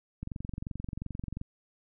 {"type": "click train", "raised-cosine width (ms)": 5, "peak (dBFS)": -24, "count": 28, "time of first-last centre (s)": [0.23, 1.414], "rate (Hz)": 22.8, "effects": []}